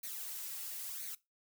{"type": "noise with flanger", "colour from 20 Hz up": "blue", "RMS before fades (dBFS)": -43, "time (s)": [0.03, 1.15], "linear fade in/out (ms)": 5, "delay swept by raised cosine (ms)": [0.47, 3.67], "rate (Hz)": 0.99, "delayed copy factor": 0.65, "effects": ["noise-tail reverb RT60 0.2 s tail -19 dB re dry"]}